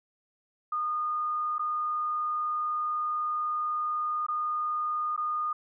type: tone with dropouts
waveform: sine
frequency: 1224 Hz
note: D#6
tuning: 29 cents flat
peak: -27 dBFS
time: 0.72-5.53 s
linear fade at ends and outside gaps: 5 ms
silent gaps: 1.583-1.593 / 4.266-4.284 / 5.164-5.176 s
effects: none